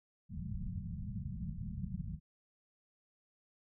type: low-pass noise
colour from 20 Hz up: white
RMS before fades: -41 dBFS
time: 0.29-2.2 s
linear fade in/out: 50 ms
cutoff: 210 Hz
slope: 96 dB/octave
effects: none